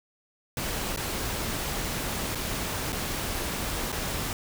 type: noise with dropouts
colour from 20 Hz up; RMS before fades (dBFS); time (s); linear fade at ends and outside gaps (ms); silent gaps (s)
pink; -31; 0.57-4.33; 1; 0.962-0.973 / 2.349-2.355 / 2.922-2.928 / 3.919-3.926
effects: none